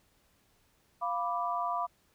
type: chord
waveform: sine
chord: B diminished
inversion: second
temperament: equal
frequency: 698.5 / 987.8 / 1174.7 Hz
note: F5 / B5 / D6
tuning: 0 / 0 / 0 cents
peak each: -34 dBFS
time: 1.01-1.87 s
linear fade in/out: 20 ms
effects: pink hiss -69 dBFS RMS until 2.14 s